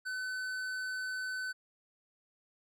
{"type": "tone with tanh clipping", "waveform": "sine", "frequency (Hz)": 1513, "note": "F#6", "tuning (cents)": 38, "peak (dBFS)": -37, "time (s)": [0.05, 1.53], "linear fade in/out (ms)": 20, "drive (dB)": 13, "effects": []}